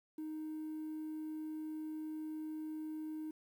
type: tone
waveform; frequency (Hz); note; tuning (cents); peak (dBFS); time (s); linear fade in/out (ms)
triangle; 311.1; D#4; 0; -37; 0.18-3.31; 5
effects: tanh soft clip ceiling -36 dBFS + 11-bit